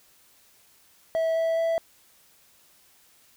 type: tone with pitch steps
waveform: triangle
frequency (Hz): 651 / 655.5 / 660.1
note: E5 / E5 / E5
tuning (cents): -22 / -10 / +2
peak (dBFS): -20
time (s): 1.15-1.78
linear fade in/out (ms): 0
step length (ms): 210
effects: white hiss -59 dBFS RMS until 3.36 s